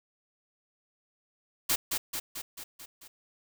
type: noise with echo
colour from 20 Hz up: white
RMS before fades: -26 dBFS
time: 1.69-1.76 s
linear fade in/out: 10 ms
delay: 220 ms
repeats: 6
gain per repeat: -4 dB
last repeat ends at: 3.08 s
effects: none